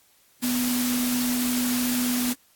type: tone in noise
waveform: sine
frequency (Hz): 247.1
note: B3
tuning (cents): +1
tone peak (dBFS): -23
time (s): 0.42-2.34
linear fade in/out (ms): 20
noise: white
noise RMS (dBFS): -29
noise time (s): 0.42-2.34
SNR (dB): +3
effects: white hiss -60 dBFS RMS until 2.55 s + AAC 64 kbps